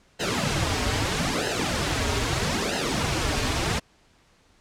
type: noise with flanger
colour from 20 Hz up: pink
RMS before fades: -25 dBFS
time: 0.19-3.8 s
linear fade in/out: 20 ms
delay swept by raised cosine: 0.86 to 5.96 ms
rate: 0.78 Hz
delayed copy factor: -0.85
effects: pink hiss -60 dBFS RMS until 4.6 s + low-pass 7000 Hz 12 dB/octave